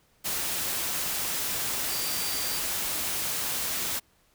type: tone in noise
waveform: sine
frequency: 4699 Hz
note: D8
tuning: in tune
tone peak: -36 dBFS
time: 1.89-2.6 s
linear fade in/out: 20 ms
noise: white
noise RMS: -30 dBFS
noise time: 0.24-4 s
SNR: -9 dB
effects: pink hiss -65 dBFS RMS until 4.34 s